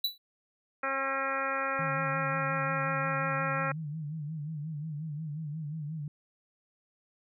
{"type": "tone with exponential decay", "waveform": "square", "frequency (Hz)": 3951, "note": "B7", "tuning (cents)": 0, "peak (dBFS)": -24, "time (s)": [0.04, 0.18], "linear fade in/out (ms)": 5, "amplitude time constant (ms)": 30}
{"type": "harmonic tone", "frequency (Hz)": 270.4, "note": "C#4", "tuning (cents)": -43, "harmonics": [1, 2, 3, 4, 5, 6, 7, 8, 9], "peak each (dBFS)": [-44, -36, -40, -38, -33, -38, -38, -45, -40], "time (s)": [0.83, 3.72], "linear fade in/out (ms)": 5}
{"type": "tone with vibrato", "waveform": "sine", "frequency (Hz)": 153.1, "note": "D#3", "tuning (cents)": -28, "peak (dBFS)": -34, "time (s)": [1.79, 6.08], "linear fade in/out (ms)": 2, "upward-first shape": "sine", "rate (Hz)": 5.6, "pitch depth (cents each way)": 97}
{"effects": []}